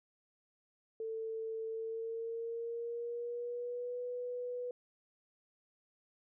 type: tone with pitch glide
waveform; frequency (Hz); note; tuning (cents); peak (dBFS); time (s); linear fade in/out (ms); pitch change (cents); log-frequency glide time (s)
sine; 446 to 492; A4 to B4; +23 to -7; -37; 1-4.71; 2; +170; 1.68-3.99
effects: none